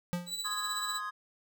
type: tone with exponential decay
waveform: square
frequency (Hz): 175.8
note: F3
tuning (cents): +12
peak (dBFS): -28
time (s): 0.13-0.4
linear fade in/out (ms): 0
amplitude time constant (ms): 57
type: tone with tremolo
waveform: 30% pulse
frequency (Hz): 3951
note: B7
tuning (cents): 0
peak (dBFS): -30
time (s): 0.26-1.01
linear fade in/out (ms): 50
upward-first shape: sine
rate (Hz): 16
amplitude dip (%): 55
type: chord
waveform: triangle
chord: Ab major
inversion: first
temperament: equal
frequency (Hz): 1046.5 / 1244.5 / 1661.2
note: C6 / Eb6 / Ab6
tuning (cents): 0 / 0 / 0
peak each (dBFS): -39 / -36 / -39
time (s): 0.44-1.11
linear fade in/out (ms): 20
effects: none